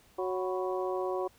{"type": "harmonic tone with a mistuned harmonic", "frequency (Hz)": 185, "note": "F#3", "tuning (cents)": 0, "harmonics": [2, 3, 4, 5, 6], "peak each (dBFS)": [-32, -36, -38, -40, -42], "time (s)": [0.18, 1.28], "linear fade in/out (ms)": 10, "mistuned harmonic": 5, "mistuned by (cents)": 110, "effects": ["pink hiss -62 dBFS RMS until 1.38 s"]}